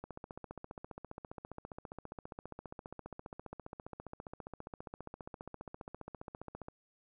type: click train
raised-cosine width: 1 ms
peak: -30 dBFS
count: 100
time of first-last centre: 0.04-6.684 s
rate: 14.9 Hz
effects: none